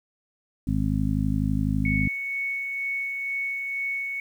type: harmonic tone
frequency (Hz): 52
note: G#1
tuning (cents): +3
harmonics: 1 / 2 / 3 / 4 / 5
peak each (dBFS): -28 / -28 / -28 / -28 / -28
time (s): 0.67-2.08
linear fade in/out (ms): 5
type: tone with tremolo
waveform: sine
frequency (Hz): 2217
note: C#7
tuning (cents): 0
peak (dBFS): -25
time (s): 1.85-4.2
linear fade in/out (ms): 2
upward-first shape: sine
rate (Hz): 2.1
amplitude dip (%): 30
effects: 9-bit